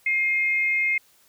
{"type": "tone pair together", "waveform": "sine", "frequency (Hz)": [2125, 2527], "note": ["C7", "D#7"], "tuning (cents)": [26, 26], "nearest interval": "minor third", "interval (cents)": 300, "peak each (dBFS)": [-20, -30], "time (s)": [0.06, 0.98], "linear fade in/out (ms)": 5, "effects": ["white hiss -59 dBFS RMS until 1.28 s"]}